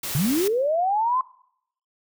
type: noise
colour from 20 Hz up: white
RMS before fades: -30 dBFS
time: 0.03-0.48 s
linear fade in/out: 5 ms
type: linear sweep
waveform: sine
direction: up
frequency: 125.6 to 1058 Hz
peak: -19 dBFS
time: 0.15-1.21 s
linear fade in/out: 2 ms
effects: noise-tail reverb RT60 0.7 s tail -21 dB re dry